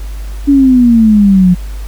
sine exponential sweep, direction down, 286.6 to 176 Hz, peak -3 dBFS, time 0.47-1.55 s, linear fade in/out 20 ms, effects added 50 Hz sine -19 dBFS peak until 1.87 s + pink hiss -37 dBFS RMS until 1.87 s

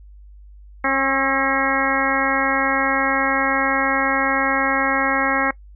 harmonic tone with a mistuned harmonic, 270.7 Hz, C#4, 41 cents flat, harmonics 1 / 2 / 3 / 4 / 5 / 6 / 7 / 8, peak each -25 / -25 / -25 / -25 / -25 / -25 / -25 / -25 dBFS, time 0.84-5.51 s, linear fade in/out 5 ms, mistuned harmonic 5, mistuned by -33 cents, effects noise-tail reverb RT60 0.1 s tail -21 dB re dry + added 50 Hz sine -40 dBFS peak until 5.75 s

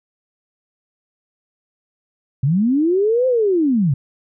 sine linear two-way sweep, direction up then down, 123.4 to 523.3 to 123.4 Hz, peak -13 dBFS, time 2.43-3.94 s, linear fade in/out 5 ms, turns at 3.27 s, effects none

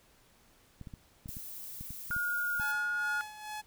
clicks, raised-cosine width 5 ms, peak -32 dBFS, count 11, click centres 0.813 / 0.872 / 0.938 / 1.259 / 1.291 / 1.369 / 1.81 / 1.906 / 2.105 / 2.165 / 2.598 s
violet noise, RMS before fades -44 dBFS, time 1.28-2.72 s, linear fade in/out 5 ms
sine tone with vibrato, 1433 Hz, F6, 44 cents sharp, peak -30 dBFS, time 2.11-3.21 s, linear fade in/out 0 ms, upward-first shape triangle, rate 19 Hz, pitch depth 11 cents each way
sawtooth tone with tremolo, 850 Hz, G#5, 40 cents sharp, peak -34 dBFS, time 2.59-3.62 s, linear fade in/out 20 ms, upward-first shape sine, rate 2.3 Hz, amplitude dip 65%
effects pink hiss -64 dBFS RMS until 3.66 s

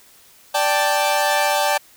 sawtooth chord, D suspended fourth, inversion none, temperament equal, 587.3 / 784 / 880 Hz, D5 / G5 / A5, 0 / 0 / 0 cents, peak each -17 dBFS, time 0.54-1.78 s, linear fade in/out 10 ms, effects white hiss -50 dBFS RMS until 1.96 s

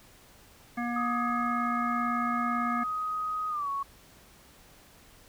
harmonic tone, 239.2 Hz, A#3, 45 cents sharp, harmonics 1 / 3 / 5 / 7 / 9, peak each -31 / -36 / -38 / -39 / -41 dBFS, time 0.77-2.84 s, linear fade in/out 10 ms
sine tone with pitch glide, 1254 to 1110.8 Hz, D#6 to C#6, +13 to +3 cents, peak -29 dBFS, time 0.96-3.83 s, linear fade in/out 5 ms, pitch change -210 cents, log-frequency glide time 3.49-3.69 s
effects pink hiss -56 dBFS RMS until 5.28 s

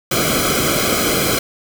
pink noise with comb filter, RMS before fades -17 dBFS, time 0.11-1.39 s, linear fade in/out 5 ms, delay 1.1 ms, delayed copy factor -1, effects none

